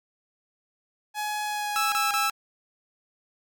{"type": "tone with pitch glide", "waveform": "sawtooth", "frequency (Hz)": [842, 815.2], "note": ["G#5", "G#5"], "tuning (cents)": [24, -32], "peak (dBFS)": -24, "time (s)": [1.14, 2.31], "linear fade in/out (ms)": 50, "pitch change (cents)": -56, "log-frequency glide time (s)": [1.44, 2.13]}
{"type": "tone bursts", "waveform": "sawtooth", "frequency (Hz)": 1318.5, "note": "E6", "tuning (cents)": 0, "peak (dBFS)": -20, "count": 3, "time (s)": [1.76, 2.298], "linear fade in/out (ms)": 0, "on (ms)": 160, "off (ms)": 29}
{"effects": []}